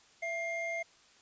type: tone pair together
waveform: triangle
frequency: 668 / 2117 Hz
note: E5 / C7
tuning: +23 / +20 cents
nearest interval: octave + minor sixth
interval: 1997 cents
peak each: -35 / -34 dBFS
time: 0.22-0.83 s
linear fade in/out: 10 ms
effects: white hiss -62 dBFS RMS until 1.21 s + resampled to 16000 Hz